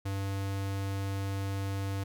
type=tone; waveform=square; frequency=98 Hz; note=G2; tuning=in tune; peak=-32 dBFS; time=0.05-2.04 s; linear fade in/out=10 ms; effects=none